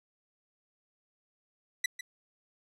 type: tone with echo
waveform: sawtooth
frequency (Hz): 1975.5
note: B6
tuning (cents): 0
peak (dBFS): -22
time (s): 1.84-1.86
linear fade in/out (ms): 5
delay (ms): 150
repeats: 1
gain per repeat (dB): -12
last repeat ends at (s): 2.01
effects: low-pass 11000 Hz 12 dB/octave